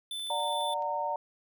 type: tone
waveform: square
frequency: 3520 Hz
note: A7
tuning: in tune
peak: -35 dBFS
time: 0.11-0.74 s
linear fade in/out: 2 ms
type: clicks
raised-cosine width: 0.2 ms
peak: -39 dBFS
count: 10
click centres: 0.196 / 0.269 / 0.31 / 0.402 / 0.433 / 0.48 / 0.527 / 0.61 / 0.728 / 0.823 s
type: chord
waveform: sine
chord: D augmented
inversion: none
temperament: just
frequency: 587.3 / 734.2 / 917.7 Hz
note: D5 / F#5 / A#5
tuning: 0 / -14 / -27 cents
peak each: -35 / -36 / -31 dBFS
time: 0.3-1.16 s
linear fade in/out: 2 ms
effects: none